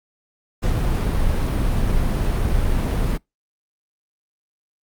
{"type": "noise", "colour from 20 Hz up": "brown", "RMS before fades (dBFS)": -19, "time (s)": [0.62, 3.18], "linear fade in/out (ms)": 20, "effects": ["noise-tail reverb RT60 0.2 s tail -26 dB re dry", "Opus 48 kbps"]}